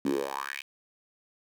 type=tone with high-pass filter sweep; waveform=10% pulse; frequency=68.7 Hz; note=C#2; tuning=15 cents flat; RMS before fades=-32 dBFS; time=0.05-0.62 s; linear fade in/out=5 ms; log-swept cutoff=240 to 2700 Hz; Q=4.8; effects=none